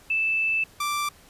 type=tone pair in turn; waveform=sine / sawtooth; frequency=2637 / 1174.6 Hz; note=E7 / D6; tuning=0 / 0 cents; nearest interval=octave + major second; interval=1400 cents; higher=first; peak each=-21 dBFS; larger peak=neither; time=0.1-0.64 / 0.8-1.09 s; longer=first; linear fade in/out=5 ms; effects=pink hiss -53 dBFS RMS until 1.29 s + resampled to 32000 Hz